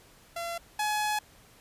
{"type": "tone pair in turn", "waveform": "sawtooth", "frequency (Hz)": [681, 845.6], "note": ["F5", "G#5"], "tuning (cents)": [-44, 31], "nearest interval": "major third", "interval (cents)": 375, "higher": "second", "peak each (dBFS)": [-29, -23], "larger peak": "second", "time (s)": [[0.36, 0.58], [0.79, 1.19]], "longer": "second", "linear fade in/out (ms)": 5, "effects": ["pink hiss -57 dBFS RMS until 1.6 s", "resampled to 32000 Hz"]}